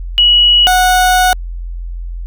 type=tone pair in turn; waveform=sine / 30% pulse; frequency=2925 / 734.8 Hz; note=F#7 / F#5; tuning=-21 / -12 cents; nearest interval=2 octaves; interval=2391 cents; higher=first; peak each=-5 dBFS; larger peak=neither; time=0.18-0.67 / 0.67-1.33 s; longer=second; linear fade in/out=0 ms; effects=added 43 Hz sine -20 dBFS peak until 2.26 s